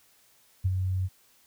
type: tone with ADSR envelope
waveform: sine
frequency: 93.3 Hz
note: F#2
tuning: 15 cents sharp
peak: -20 dBFS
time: 0.64-1.09 s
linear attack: 17 ms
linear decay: 39 ms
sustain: -5 dB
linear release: 38 ms
effects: white hiss -62 dBFS RMS until 1.46 s